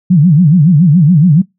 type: tone with vibrato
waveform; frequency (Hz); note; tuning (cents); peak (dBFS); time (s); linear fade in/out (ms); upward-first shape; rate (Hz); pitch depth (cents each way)
sine; 162.7; E3; -22; -3; 0.1-1.42; 10; sine; 7.1; 250
effects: noise-tail reverb RT60 0.2 s tail -25 dB re dry